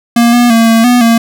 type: tone with pitch steps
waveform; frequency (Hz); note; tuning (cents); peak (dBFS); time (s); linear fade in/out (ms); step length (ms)
square; 235.3 / 241.4 / 228.1 / 226.8 / 245.4 / 230; A#3 / B3 / A#3 / A#3 / B3 / A#3; +16 / -39 / -37 / -47 / -11 / -23; -5; 0.16-1.18; 5; 170
effects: none